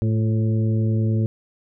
harmonic tone with a mistuned harmonic, 110 Hz, A2, in tune, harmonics 1 / 2 / 3 / 4 / 5, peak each -18 / -25 / -30 / -35 / -38 dBFS, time 0.02-1.26 s, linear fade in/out 0 ms, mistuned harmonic 3, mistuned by +48 cents, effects none

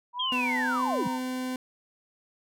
sine tone with vibrato, 960 Hz, B5, 49 cents flat, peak -31 dBFS, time 0.13-1.2 s, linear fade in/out 50 ms, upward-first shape triangle, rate 1.6 Hz, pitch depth 170 cents each way
sine linear sweep, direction down, 3300 to 130.81 Hz, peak -27 dBFS, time 0.19-1.08 s, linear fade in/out 10 ms
40% pulse tone with pitch glide, 250 to 255.4 Hz, B3 to C4, +21 to -42 cents, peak -29 dBFS, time 0.32-1.56 s, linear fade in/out 2 ms, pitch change +37 cents, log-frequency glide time 0.5-0.85 s
effects none

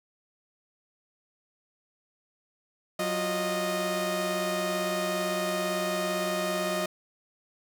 sawtooth tone cluster, 184.6 / 351.4 / 619 Hz, F#3 / F4 / D#5, -4 / +11 / -9 cents, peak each -30 / -31 / -25 dBFS, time 2.99-6.86 s, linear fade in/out 5 ms, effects none

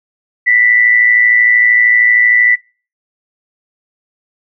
sine tone with amplitude modulation, 1975.5 Hz, B6, in tune, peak -4 dBFS, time 0.46-2.56 s, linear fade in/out 20 ms, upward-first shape sine, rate 113 Hz, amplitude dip 55%, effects noise-tail reverb RT60 0.4 s tail -25 dB re dry

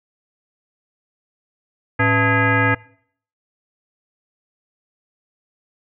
sine tone with frequency modulation, 880 Hz, A5, in tune, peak -13 dBFS, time 1.99-2.75 s, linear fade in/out 10 ms, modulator 385 Hz, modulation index 3.1, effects noise-tail reverb RT60 0.6 s tail -22 dB re dry

